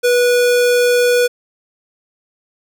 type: tone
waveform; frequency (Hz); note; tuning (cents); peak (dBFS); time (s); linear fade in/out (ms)
square; 488.4; B4; -19; -11; 0.03-1.28; 20
effects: none